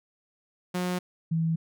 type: tone pair in turn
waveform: sawtooth / sine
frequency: 180 / 163.1 Hz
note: F#3 / E3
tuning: -47 / -18 cents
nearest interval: major second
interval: 171 cents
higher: first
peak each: -23 dBFS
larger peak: neither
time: 0.74-0.99 / 1.31-1.56 s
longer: neither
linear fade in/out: 10 ms
effects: none